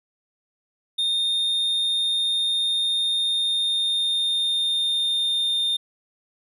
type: tone with pitch glide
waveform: triangle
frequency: 3657 to 3630 Hz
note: A#7 to A#7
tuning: -34 to -47 cents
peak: -19 dBFS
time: 0.98-5.77 s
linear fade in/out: 10 ms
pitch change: -13 cents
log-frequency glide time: 3.18-5.6 s
effects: none